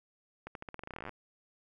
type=accelerating click train; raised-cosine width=0.5 ms; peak=-27 dBFS; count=20; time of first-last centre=0.47-1.093 s; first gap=82 ms; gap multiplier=0.88; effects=none